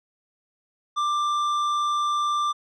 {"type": "tone with tanh clipping", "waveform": "sine", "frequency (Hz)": 1183, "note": "D6", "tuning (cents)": 12, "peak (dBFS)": -23, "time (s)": [0.96, 2.53], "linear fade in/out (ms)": 20, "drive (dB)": 10, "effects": []}